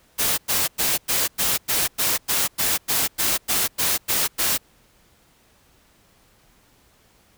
white noise bursts, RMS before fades -21 dBFS, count 15, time 0.18-4.58 s, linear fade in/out 20 ms, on 200 ms, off 100 ms, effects pink hiss -58 dBFS RMS until 7.37 s

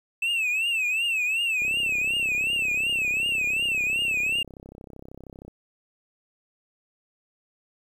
triangle tone with vibrato, 2623 Hz, E7, 9 cents flat, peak -21 dBFS, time 0.22-4.43 s, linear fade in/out 5 ms, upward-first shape triangle, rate 2.7 Hz, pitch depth 150 cents each way
click train, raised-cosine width 2 ms, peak -29 dBFS, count 128, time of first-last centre 1.62-5.48 s, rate 32.9 Hz
effects 10-bit

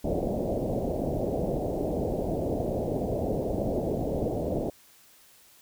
white low-pass noise, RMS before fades -29 dBFS, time 0.04-4.7 s, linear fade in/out 5 ms, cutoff 670 Hz, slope 48 dB/octave, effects white hiss -57 dBFS RMS until 5.61 s

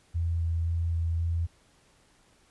sine tone with vibrato, 83.5 Hz, E2, 23 cents sharp, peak -25 dBFS, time 0.14-1.47 s, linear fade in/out 20 ms, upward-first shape square, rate 1.9 Hz, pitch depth 9 cents each way, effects pink hiss -63 dBFS RMS until 2.5 s + resampled to 24000 Hz

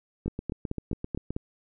two click trains, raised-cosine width 3 ms, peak -19 / -17 dBFS, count 9 / 6, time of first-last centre 0.26-1.306 / 0.28-1.365 s, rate 7.65 / 4.61 Hz, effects none

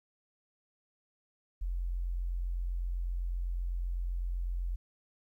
sine tone, 43.94 Hz, F1, 11 cents sharp, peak -31 dBFS, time 1.61-4.76 s, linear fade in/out 10 ms, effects 12-bit

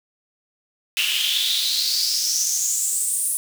pink noise with high-pass filter sweep, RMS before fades -22 dBFS, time 0.97-3.37 s, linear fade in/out 0 ms, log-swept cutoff 2700 to 9900 Hz, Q 6.5, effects none

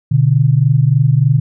sine tone pair together, 123.28 / 146.6 Hz, B2 / D3, -3 / -3 cents, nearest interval minor third, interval 300 cents, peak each -11 dBFS, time 0.11-1.4 s, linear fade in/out 10 ms, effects none

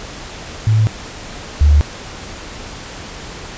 sine tone pair in turn, 109 / 73.31 Hz, A2 / D2, -16 / -3 cents, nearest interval perfect fifth, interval 687 cents, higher first, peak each -9 / -6 dBFS, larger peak second, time 0.67-0.87 / 1.61-1.81 s, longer neither, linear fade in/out 0 ms, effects pink hiss -31 dBFS RMS until 3.57 s + resampled to 16000 Hz

